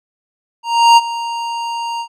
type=tone with ADSR envelope; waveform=square; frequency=932 Hz; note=A#5; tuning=1 cent flat; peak=-4 dBFS; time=0.63-2.08 s; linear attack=340 ms; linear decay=32 ms; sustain=-16 dB; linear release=78 ms; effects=low-pass 6000 Hz 12 dB/octave